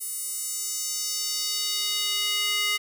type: tone with high-pass filter sweep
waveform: square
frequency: 415.3 Hz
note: G#4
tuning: in tune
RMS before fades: -28 dBFS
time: 0-2.78 s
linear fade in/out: 20 ms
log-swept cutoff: 10000 to 2300 Hz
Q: 2
effects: none